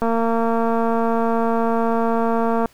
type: click train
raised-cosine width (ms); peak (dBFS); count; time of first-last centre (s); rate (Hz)
1; -8; 605; 0.02-2.658; 229
effects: pink hiss -53 dBFS RMS until 2.73 s